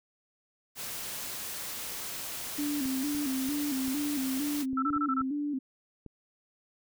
white noise, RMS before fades -38 dBFS, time 0.75-4.66 s, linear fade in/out 50 ms
sine tone with vibrato, 277.2 Hz, C#4, in tune, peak -29 dBFS, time 2.58-5.59 s, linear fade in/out 10 ms, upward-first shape square, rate 2.2 Hz, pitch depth 90 cents each way
clicks, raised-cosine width 3 ms, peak -32 dBFS, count 9, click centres 2.857 / 3.15 / 3.488 / 3.881 / 4.731 / 4.905 / 4.964 / 5.211 / 6.063 s
sine tone bursts, 1326 Hz, E6, 10 cents sharp, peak -27 dBFS, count 6, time 4.77-5.219 s, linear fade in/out 5 ms, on 54 ms, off 25 ms
effects none

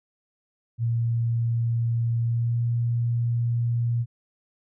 sine tone with pitch glide, 116.54 to 118.24 Hz, A#2 to A#2, 0 to +25 cents, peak -21 dBFS, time 0.78-4.06 s, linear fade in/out 50 ms, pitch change +25 cents, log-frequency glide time 2.22-2.6 s, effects none

